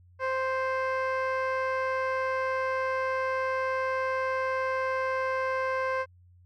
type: tone with low-pass filter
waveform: 15% pulse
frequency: 523.3 Hz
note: C5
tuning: in tune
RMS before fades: -29 dBFS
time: 0.19-6.06 s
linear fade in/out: 50 ms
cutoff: 2000 Hz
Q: 0.61
effects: added 89 Hz sine -54 dBFS peak until 6.45 s